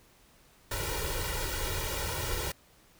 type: noise with comb filter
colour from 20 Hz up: pink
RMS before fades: -33 dBFS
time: 0.71-2.52 s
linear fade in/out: 5 ms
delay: 2.1 ms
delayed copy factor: +0.95
effects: pink hiss -61 dBFS RMS until 2.99 s